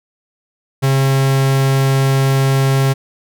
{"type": "tone", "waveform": "45% pulse", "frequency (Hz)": 135.2, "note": "C#3", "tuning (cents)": -43, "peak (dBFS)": -11, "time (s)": [0.82, 2.94], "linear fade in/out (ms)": 20, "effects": []}